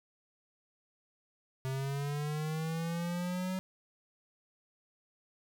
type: linear sweep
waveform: square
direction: up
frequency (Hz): 131.1 to 187.9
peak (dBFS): -34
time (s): 1.65-3.59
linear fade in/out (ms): 0
effects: 10-bit